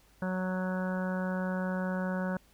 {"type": "harmonic tone", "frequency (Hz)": 185, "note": "F#3", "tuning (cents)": 0, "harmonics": [1, 2, 3, 4, 5, 6, 7, 8, 9], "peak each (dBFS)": [-31, -45, -37, -47, -43, -47, -49, -41, -48], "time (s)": [0.22, 2.37], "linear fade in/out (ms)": 2, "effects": ["added 50 Hz sine -64 dBFS peak until 2.53 s", "pink hiss -64 dBFS RMS until 2.53 s"]}